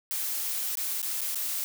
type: noise with dropouts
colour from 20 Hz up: blue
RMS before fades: -31 dBFS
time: 0.11-1.64 s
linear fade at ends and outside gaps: 0 ms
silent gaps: 0.754-0.772 / 1.017-1.028 / 1.208-1.215 / 1.347-1.356 s
effects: none